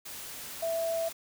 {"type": "tone in noise", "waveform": "sine", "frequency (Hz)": 661, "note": "E5", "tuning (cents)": 5, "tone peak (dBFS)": -28, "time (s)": [0.62, 1.09], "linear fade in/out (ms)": 10, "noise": "white", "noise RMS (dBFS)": -42, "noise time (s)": [0.05, 1.13], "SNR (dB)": 11, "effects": []}